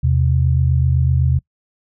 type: tone pair together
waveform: sine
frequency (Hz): 81.09 / 129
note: E2 / C3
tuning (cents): -28 / -24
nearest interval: minor sixth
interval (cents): 804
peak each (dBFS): -15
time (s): 0.03-1.39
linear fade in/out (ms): 10
effects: noise-tail reverb RT60 0.1 s tail -24 dB re dry